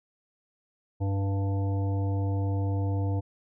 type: harmonic tone with a mistuned harmonic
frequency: 98 Hz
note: G2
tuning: in tune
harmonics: 1 / 3 / 5 / 7 / 9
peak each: -25 / -35 / -39 / -42 / -44 dBFS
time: 1-3.21 s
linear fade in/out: 20 ms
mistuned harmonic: 7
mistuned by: +16 cents
effects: none